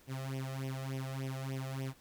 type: tone with flanger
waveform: sawtooth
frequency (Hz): 133.3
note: C3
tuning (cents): +33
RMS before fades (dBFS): -39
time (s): 0.07-1.94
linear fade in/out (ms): 50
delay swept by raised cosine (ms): 0.34 to 1.64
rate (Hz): 3.4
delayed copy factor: +0.9
effects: pink hiss -63 dBFS RMS until 2 s